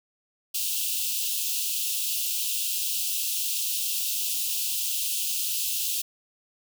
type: high-pass noise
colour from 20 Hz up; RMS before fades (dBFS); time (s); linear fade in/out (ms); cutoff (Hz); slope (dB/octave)
white; -28; 0.54-6.02; 10; 2600; 96
effects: none